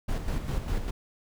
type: noise with tremolo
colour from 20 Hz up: brown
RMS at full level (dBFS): -28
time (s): 0.08-0.91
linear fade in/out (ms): 10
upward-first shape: square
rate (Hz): 5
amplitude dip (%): 50
effects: none